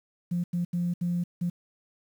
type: tone bursts at uneven times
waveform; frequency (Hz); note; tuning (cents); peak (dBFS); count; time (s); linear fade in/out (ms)
sine; 174.61; F3; 0; -24; 5; 0.31-0.44 / 0.53-0.65 / 0.73-0.94 / 1.01-1.24 / 1.41-1.5; 10
effects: tanh soft clip ceiling -20 dBFS + 9-bit